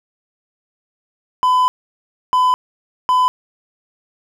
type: tone bursts at uneven times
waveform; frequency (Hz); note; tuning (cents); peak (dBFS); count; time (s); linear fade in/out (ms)
triangle; 1007; B5; +33; -9; 3; 1.43-1.68 / 2.33-2.54 / 3.09-3.28; 0
effects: none